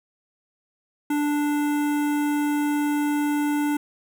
square tone with notch filter, 293.7 Hz, D4, in tune, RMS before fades -23 dBFS, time 1.1-3.77 s, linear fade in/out 5 ms, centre 4600 Hz, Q 0.79, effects none

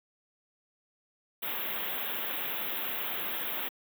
white band-stop noise, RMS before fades -34 dBFS, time 1.42-3.69 s, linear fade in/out 10 ms, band 3700 to 12000 Hz, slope 96 dB/octave, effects high-pass 200 Hz 12 dB/octave

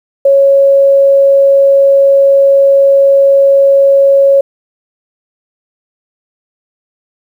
sine tone, 552 Hz, C#5, 7 cents flat, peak -3 dBFS, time 0.25-4.41 s, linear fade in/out 5 ms, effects 7-bit

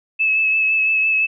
sine tone with vibrato, 2600 Hz, E7, 24 cents flat, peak -14 dBFS, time 0.19-1.27 s, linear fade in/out 20 ms, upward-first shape sine, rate 5.9 Hz, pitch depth 20 cents each way, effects none

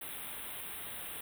white band-stop noise, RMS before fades -43 dBFS, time 0.01-1.21 s, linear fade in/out 5 ms, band 3800 to 8700 Hz, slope 96 dB/octave, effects none

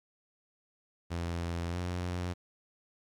sawtooth tone with pitch glide, 85.3 to 88.97 Hz, F2 to F2, -40 to +33 cents, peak -29 dBFS, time 1.1-2.34 s, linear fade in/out 20 ms, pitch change +73 cents, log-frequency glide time 1.7-1.77 s, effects low-pass 8000 Hz 12 dB/octave + 11-bit

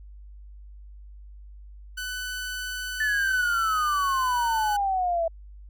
sawtooth tone, 1498 Hz, F#6, 21 cents sharp, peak -27 dBFS, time 1.97-4.77 s, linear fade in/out 10 ms
sine exponential sweep, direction down, 1763 to 653 Hz, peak -22 dBFS, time 3-5.28 s, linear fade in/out 5 ms
effects added 50 Hz sine -42 dBFS peak until 5.69 s

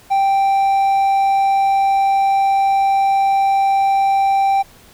triangle tone, 784 Hz, G5, in tune, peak -10 dBFS, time 0.1-4.63 s, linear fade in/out 20 ms, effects pink hiss -46 dBFS RMS until 4.93 s

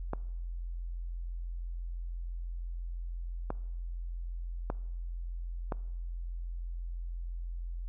clicks, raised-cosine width 1 ms, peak -19 dBFS, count 4, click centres 0.134 / 3.504 / 4.701 / 5.722 s, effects noise-tail reverb RT60 0.9 s tail -22 dB re dry + added 43 Hz sine -35 dBFS peak until 7.88 s

